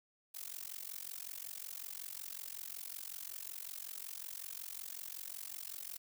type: noise with amplitude modulation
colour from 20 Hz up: blue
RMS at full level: -42 dBFS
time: 0.34-5.98 s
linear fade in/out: 10 ms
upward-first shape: sine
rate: 45.4 Hz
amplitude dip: 100%
effects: none